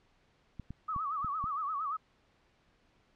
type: clicks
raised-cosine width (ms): 5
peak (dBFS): -29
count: 5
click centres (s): 0.597 / 0.706 / 0.963 / 1.246 / 1.441
type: tone with vibrato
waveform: sine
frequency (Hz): 1200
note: D6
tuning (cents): +37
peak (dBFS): -32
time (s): 0.88-1.97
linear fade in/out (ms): 10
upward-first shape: sine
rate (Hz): 8.7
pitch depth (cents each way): 140
effects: pink hiss -69 dBFS RMS until 3.15 s + low-pass 4000 Hz 12 dB/octave